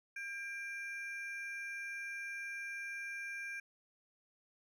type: ring-modulated tone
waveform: triangle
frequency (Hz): 1987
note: B6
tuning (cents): +10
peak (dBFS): -36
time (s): 0.16-3.6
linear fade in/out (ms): 5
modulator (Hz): 380
effects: none